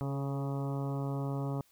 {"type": "harmonic tone with a mistuned harmonic", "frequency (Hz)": 138.4, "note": "C#3", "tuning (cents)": -2, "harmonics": [1, 2, 3, 4, 5, 6, 7, 8, 9], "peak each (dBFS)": [-33, -39, -43, -45, -47, -49, -50, -51, -52], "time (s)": [0.01, 1.61], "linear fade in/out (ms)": 0, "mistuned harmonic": 3, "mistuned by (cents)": 16, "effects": ["white hiss -67 dBFS RMS until 1.71 s"]}